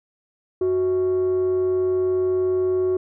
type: tone with frequency modulation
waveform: sine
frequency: 370 Hz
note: F#4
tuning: in tune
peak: -16 dBFS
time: 0.61-2.97 s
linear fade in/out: 5 ms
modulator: 277 Hz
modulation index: 0.2
effects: tanh soft clip ceiling -16 dBFS